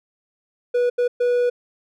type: tone bursts at uneven times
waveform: triangle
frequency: 488 Hz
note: B4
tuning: 21 cents flat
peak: -14 dBFS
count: 3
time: 0.74-0.9 / 0.98-1.08 / 1.2-1.5 s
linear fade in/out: 10 ms
effects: none